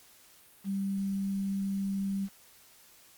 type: tone with quantisation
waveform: sine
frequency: 196 Hz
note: G3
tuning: in tune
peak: -29 dBFS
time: 0.64-2.29 s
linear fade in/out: 50 ms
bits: 9
effects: white hiss -58 dBFS RMS until 3.17 s + Opus 48 kbps